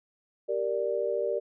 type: chord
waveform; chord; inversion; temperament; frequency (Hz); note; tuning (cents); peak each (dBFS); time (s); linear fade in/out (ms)
sine; G minor; none; equal; 392 / 466.2 / 587.3; G4 / Bb4 / D5; 0 / 0 / 0; -32 / -30 / -30; 0.48-1.4; 20
effects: none